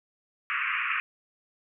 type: band-pass noise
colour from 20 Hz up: white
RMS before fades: -29 dBFS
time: 0.5-1 s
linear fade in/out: 0 ms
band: 1100 to 2700 Hz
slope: 96 dB/octave
effects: none